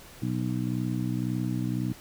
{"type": "harmonic tone", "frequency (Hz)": 61.9, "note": "B1", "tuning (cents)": 5, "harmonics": [2, 3, 4, 5], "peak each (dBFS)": [-30, -32, -33, -34], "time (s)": [0.22, 1.93], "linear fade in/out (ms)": 5, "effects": ["pink hiss -49 dBFS RMS until 2 s"]}